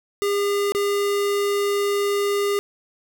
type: tone with dropouts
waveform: square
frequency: 404.6 Hz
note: G#4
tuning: 45 cents flat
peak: -20 dBFS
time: 0.22-2.59 s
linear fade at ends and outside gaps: 0 ms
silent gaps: 0.721-0.749 s
effects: none